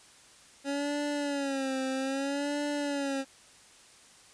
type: tone with vibrato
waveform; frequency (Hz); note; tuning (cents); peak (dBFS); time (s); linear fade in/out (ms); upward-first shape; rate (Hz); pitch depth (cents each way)
25% pulse; 277.2; C#4; 0; -26; 0.64-3.25; 50; sine; 0.62; 89
effects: white hiss -56 dBFS RMS until 4.33 s + resampled to 22050 Hz